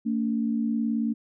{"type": "tone pair together", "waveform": "sine", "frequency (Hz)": [226.2, 285], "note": ["A3", "C#4"], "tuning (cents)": [48, 48], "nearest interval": "major third", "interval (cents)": 400, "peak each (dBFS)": [-24, -30], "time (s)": [0.05, 1.14], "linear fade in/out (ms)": 20, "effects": []}